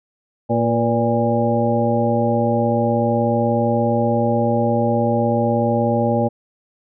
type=harmonic tone with a mistuned harmonic; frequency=116.54 Hz; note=A#2; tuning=in tune; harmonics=1 / 2 / 3 / 4 / 5 / 7; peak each=-22 / -20 / -26 / -23 / -21 / -23 dBFS; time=0.49-6.29 s; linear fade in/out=20 ms; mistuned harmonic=4; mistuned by=+59 cents; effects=none